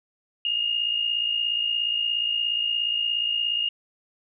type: tone pair together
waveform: sine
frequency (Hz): 2789 / 2846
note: F7 / F7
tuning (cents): -3 / +32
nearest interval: unison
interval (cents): 35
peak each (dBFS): -30 / -23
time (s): 0.45-3.69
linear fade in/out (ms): 2
effects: none